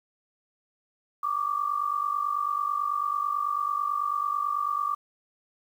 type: tone pair together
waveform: sine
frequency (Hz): 1146 / 1195.1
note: D6 / D6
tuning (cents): -43 / +30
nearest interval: minor second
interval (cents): 73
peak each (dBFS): -28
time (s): 1.23-4.95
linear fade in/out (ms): 5
effects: 9-bit